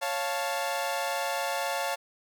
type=chord; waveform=sawtooth; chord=Db augmented; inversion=none; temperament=equal; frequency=554.4 / 698.5 / 880 Hz; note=Db5 / F5 / A5; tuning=0 / 0 / 0 cents; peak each=-29 dBFS; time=0.01-1.96 s; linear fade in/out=20 ms; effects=none